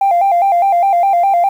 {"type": "tone with vibrato", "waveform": "sine", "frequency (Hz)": 740, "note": "F#5", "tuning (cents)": 0, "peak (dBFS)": -7, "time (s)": [0.01, 1.49], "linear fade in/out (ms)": 5, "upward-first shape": "square", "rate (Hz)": 4.9, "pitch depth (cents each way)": 110, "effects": ["tanh soft clip ceiling -6 dBFS", "7-bit"]}